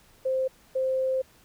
sine tone bursts at uneven times, 523.3 Hz, C5, in tune, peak -23 dBFS, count 2, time 0.25-0.48 / 0.75-1.22 s, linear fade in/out 10 ms, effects pink hiss -58 dBFS RMS until 1.44 s

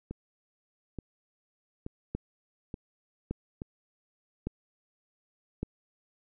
two click trains, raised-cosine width 3 ms, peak -24 / -19 dBFS, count 5 / 4, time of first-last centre 0.11-3.619 / 2.15-5.63 s, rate 1.14 / 0.862 Hz, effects none

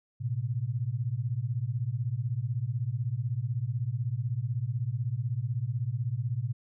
sine beating tone pair, 112.2 / 128.2 Hz, A2 / C3, +34 / -35 cents, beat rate 16 Hz, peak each -31 dBFS, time 0.2-6.53 s, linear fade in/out 20 ms, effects none

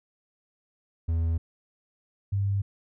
triangle / sine tone pair in turn, 82.41 / 99.34 Hz, E2 / G2, 0 / +24 cents, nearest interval minor third, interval 324 cents, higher second, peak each -21 / -23 dBFS, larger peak first, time 1.08-1.38 / 2.32-2.62 s, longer neither, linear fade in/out 10 ms, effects none

